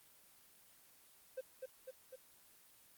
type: tone with echo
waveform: triangle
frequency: 520 Hz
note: C5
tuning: 11 cents flat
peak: -38 dBFS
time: 1.37-1.41 s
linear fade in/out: 10 ms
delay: 250 ms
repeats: 3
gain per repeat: -3 dB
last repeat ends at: 2.16 s
effects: white hiss -65 dBFS RMS until 2.97 s + Opus 24 kbps